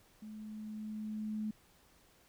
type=tone with level ramp; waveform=sine; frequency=214.7 Hz; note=A3; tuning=42 cents flat; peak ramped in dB=-45 to -34 dBFS; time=0.22-1.51 s; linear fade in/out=5 ms; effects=pink hiss -66 dBFS RMS until 2.28 s